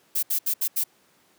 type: noise bursts at uneven times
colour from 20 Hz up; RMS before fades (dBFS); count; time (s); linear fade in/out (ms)
violet; -24; 5; 0.15-0.23 / 0.3-0.39 / 0.46-0.54 / 0.61-0.68 / 0.76-0.84; 10
effects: pink hiss -61 dBFS RMS until 1.38 s + high-pass 200 Hz 12 dB/octave